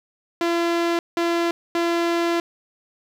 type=tone bursts at uneven times; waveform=sawtooth; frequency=340 Hz; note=F4; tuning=46 cents flat; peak=-15 dBFS; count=3; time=0.41-0.99 / 1.17-1.51 / 1.75-2.4 s; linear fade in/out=2 ms; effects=low-pass 5000 Hz 12 dB/octave + 8-bit